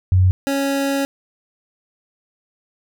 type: tone pair in turn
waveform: sine / 25% pulse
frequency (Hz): 92.5 / 276.5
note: F#2 / C#4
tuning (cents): 0 / -4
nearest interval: octave + perfect fifth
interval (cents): 1896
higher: second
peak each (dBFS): -10 / -14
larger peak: first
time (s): 0.12-0.31 / 0.47-1.05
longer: second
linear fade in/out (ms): 0
effects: none